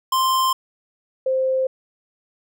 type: tone pair in turn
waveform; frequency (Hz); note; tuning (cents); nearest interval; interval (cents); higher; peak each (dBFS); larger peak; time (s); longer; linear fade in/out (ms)
square / sine; 1046.5 / 523.2; C6 / C5; 0 / 0; octave; 1200; first; -17 / -17; neither; 0.12-0.53 / 1.26-1.67; neither; 5
effects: none